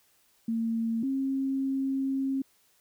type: tone pair in turn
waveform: sine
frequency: 227.5 / 269.1 Hz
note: A#3 / C4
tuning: -42 / +49 cents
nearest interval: minor third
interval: 291 cents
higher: second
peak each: -26 dBFS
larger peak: neither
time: 0.48-1.03 / 1.03-2.42 s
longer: second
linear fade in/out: 5 ms
effects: white hiss -66 dBFS RMS until 2.8 s